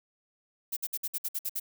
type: noise bursts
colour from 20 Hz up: violet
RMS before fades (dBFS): -32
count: 9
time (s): 0.72-1.599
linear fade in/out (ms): 10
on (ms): 47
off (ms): 57
effects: none